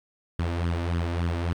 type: tone with flanger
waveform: sawtooth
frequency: 85.2 Hz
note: F2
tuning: 42 cents flat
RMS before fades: -27 dBFS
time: 0.39-1.53 s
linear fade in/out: 0 ms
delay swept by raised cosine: 0.61 to 3.41 ms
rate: 3.5 Hz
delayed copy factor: +0.65
effects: low-pass 4000 Hz 12 dB/octave + 10-bit